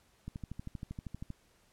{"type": "click train", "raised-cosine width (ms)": 5, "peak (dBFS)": -28, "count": 14, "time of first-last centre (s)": [0.28, 1.304], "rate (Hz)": 12.7, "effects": ["pink hiss -68 dBFS RMS until 1.72 s", "low-pass 12000 Hz 12 dB/octave"]}